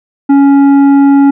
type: tone with tanh clipping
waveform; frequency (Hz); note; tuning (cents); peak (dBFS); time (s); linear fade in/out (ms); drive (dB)
sine; 278.8; C#4; +10; -4; 0.29-1.31; 10; 9
effects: none